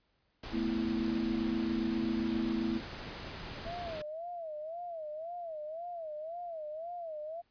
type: noise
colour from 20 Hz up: pink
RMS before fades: -43 dBFS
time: 0.43-4.02 s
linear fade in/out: 5 ms
type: chord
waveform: sine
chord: A suspended second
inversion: none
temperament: just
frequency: 220 / 247.5 / 330 Hz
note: A3 / B3 / E4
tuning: 0 / +4 / +2 cents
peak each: -34 / -35 / -34 dBFS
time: 0.51-2.81 s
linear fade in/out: 50 ms
type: tone with vibrato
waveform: sine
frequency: 652 Hz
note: E5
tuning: 19 cents flat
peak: -38 dBFS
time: 3.65-7.42 s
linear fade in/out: 20 ms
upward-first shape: sine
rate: 1.9 Hz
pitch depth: 140 cents each way
effects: pink hiss -75 dBFS RMS until 7.5 s + resampled to 11025 Hz